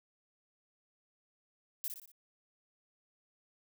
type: noise with echo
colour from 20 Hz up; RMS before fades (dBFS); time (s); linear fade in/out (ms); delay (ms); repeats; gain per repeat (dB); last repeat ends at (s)
violet; -37; 1.84-1.88; 0; 59; 4; -6; 2.116
effects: none